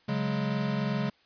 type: chord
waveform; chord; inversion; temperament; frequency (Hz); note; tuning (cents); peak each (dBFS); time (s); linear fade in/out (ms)
square; C# suspended fourth; none; equal with one note detuned; 140.04 / 185 / 207.7; C#3 / F#3 / G#3; +18 / 0 / 0; -32 / -35 / -31; 0.08-1.1; 10
effects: white hiss -64 dBFS RMS until 1.25 s + resampled to 11025 Hz